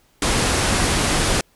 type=low-pass noise; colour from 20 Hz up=pink; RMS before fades=-19 dBFS; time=0.22-1.41 s; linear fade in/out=2 ms; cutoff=11000 Hz; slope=96 dB/octave; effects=pink hiss -59 dBFS RMS until 1.55 s